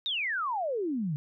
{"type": "exponential sweep", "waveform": "sine", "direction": "down", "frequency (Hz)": [3818, 139.3], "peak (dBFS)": -28, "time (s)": [0.06, 1.16], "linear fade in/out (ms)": 0, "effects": []}